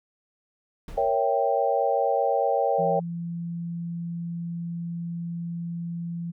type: noise with exponential decay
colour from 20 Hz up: brown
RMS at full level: -33 dBFS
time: 0.88-1.32 s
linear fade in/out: 2 ms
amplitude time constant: 95 ms
type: chord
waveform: sine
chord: A# diminished seventh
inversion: none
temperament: equal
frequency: 466.2 / 554.4 / 659.3 / 784 Hz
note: A#4 / C#5 / E5 / G5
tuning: 0 / 0 / 0 / 0 cents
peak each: -27 / -25 / -28 / -25 dBFS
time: 0.97-3 s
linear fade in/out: 10 ms
type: tone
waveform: sine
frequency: 170 Hz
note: F3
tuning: 46 cents flat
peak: -29 dBFS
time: 2.78-6.32 s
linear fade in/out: 20 ms
effects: none